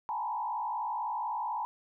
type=tone with frequency modulation; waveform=sine; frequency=910 Hz; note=A#5; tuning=42 cents flat; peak=-31 dBFS; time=0.09-1.65 s; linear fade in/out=0 ms; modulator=55.9 Hz; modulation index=1.6; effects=none